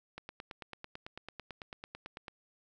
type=click train; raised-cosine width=0.3 ms; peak=-27 dBFS; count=20; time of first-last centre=0.18-2.282 s; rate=9.04 Hz; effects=none